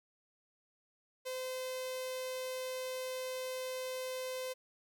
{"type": "tone with notch filter", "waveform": "sawtooth", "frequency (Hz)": 514, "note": "C5", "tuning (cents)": -31, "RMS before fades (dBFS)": -40, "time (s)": [1.25, 4.54], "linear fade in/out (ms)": 20, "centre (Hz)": 1300, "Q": 1.2, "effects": []}